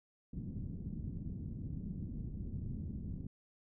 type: low-pass noise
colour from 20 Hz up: white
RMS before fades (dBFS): -42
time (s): 0.33-3.27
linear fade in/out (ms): 5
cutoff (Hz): 210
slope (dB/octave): 24
effects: none